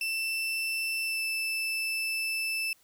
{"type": "tone with pitch glide", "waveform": "35% pulse", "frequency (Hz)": [2664, 2641], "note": ["E7", "E7"], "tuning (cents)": [18, 3], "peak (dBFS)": -27, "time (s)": [0.01, 2.73], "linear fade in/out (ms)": 2, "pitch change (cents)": -15, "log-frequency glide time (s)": [1.04, 1.22], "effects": ["white hiss -64 dBFS RMS until 2.83 s"]}